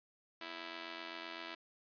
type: tone with amplitude modulation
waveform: 5% pulse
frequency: 329.6 Hz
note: E4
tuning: in tune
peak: -29 dBFS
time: 0.41-1.55 s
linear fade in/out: 5 ms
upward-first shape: sine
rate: 87.8 Hz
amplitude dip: 80%
effects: resampled to 11025 Hz